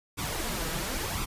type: noise with flanger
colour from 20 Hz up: pink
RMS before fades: -32 dBFS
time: 0.17-1.26 s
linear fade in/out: 20 ms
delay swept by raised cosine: 0.83 to 6.23 ms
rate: 0.96 Hz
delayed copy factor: +0.6
effects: resampled to 32000 Hz